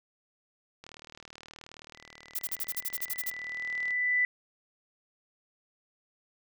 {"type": "click train", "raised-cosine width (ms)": 0.2, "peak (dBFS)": -29, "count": 120, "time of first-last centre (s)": [0.84, 3.907], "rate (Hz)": 38.8}
{"type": "tone with exponential growth", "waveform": "sine", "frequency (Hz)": 1987, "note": "B6", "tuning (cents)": 10, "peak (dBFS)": -22, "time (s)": [1.95, 4.25], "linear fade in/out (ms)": 1, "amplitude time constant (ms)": 500}
{"type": "noise bursts", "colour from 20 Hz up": "violet", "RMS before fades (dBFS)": -32, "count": 12, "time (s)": [2.35, 3.302], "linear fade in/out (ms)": 5, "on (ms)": 39, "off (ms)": 44}
{"effects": []}